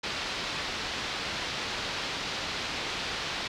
white low-pass noise, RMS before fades -34 dBFS, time 0.03-3.48 s, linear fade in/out 10 ms, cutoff 4600 Hz, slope 24 dB/octave, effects none

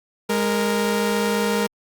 sawtooth tone pair together, 206 / 466.2 Hz, G#3 / A#4, -14 / 0 cents, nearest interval octave + major second, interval 1414 cents, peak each -18 dBFS, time 0.29-1.67 s, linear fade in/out 10 ms, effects Opus 48 kbps

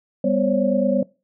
sine tone cluster, 199.3 / 248.7 / 536 / 565 Hz, G3 / B3 / C5 / C#5, +29 / +12 / +42 / +33 cents, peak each -22 dBFS, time 0.24-1.03 s, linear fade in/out 5 ms, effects noise-tail reverb RT60 0.3 s tail -22 dB re dry

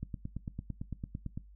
click train, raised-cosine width 5 ms, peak -25 dBFS, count 13, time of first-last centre 0.03-1.375 s, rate 8.92 Hz, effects noise-tail reverb RT60 0.2 s tail -20 dB re dry + added 50 Hz sine -52 dBFS peak until 1.55 s

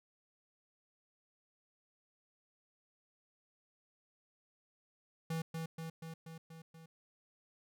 square tone with echo, 162.8 Hz, E3, 21 cents flat, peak -36 dBFS, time 5.3-5.42 s, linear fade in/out 5 ms, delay 240 ms, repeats 6, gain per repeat -3 dB, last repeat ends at 6.86 s, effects none

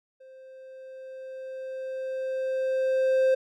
triangle tone with level ramp, 524 Hz, C5, 2 cents sharp, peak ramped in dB -45 to -16 dBFS, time 0.2-3.35 s, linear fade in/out 10 ms, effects none

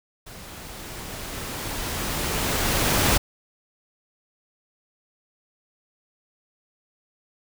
pink noise with level ramp, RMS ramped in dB -42 to -19 dBFS, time 0.26-3.18 s, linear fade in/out 10 ms, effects none

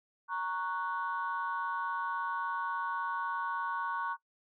sine chord, F# major, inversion first, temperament equal, 932.3 / 1108.7 / 1480 Hz, A#5 / C#6 / F#6, 0 / 0 / 0 cents, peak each -36 / -35 / -37 dBFS, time 0.28-4.17 s, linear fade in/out 50 ms, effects noise-tail reverb RT60 0.1 s tail -20 dB re dry + tanh soft clip ceiling -24 dBFS

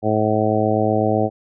harmonic tone, 107.9 Hz, A2, 33 cents flat, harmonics 1 / 2 / 3 / 4 / 5 / 6 / 7, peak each -23 / -23 / -23 / -23 / -23 / -23 / -23 dBFS, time 0.02-1.3 s, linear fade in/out 50 ms, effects none

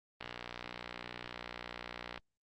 click train, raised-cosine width 0.3 ms, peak -25 dBFS, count 119, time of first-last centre 0.21-2.177 s, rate 60 Hz, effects Opus 24 kbps

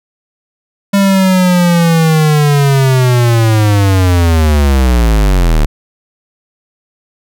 square linear sweep, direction down, 200 to 35.73 Hz, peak -7 dBFS, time 0.93-5.66 s, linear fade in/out 10 ms, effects none

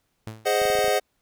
sawtooth tone with exponential decay, 110 Hz, A2, in tune, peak -27 dBFS, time 0.27-0.56 s, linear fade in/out 0 ms, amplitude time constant 63 ms
square chord, Ab dominant seventh, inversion none, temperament equal, 415.3 / 523.3 / 622.3 / 740 Hz, Ab4 / C5 / Eb5 / Gb5, 0 / 0 / 0 / 0 cents, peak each -26 dBFS, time 0.45-1 s, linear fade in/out 20 ms
clicks, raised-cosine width 3 ms, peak -27 dBFS, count 7, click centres 0.617 / 0.654 / 0.701 / 0.753 / 0.789 / 0.844 / 0.881 s
effects pink hiss -72 dBFS RMS until 1.21 s

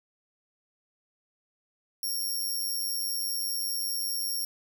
10% pulse tone with amplitude modulation, 5530 Hz, F8, 18 cents flat, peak -21 dBFS, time 2.03-4.45 s, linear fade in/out 2 ms, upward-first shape sine, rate 105 Hz, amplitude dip 50%, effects none

